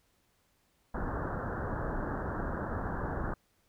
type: low-pass noise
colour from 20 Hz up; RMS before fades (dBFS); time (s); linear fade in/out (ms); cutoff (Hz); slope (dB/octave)
pink; -35; 0.94-3.34; 5; 1700; 96
effects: pink hiss -72 dBFS RMS until 3.68 s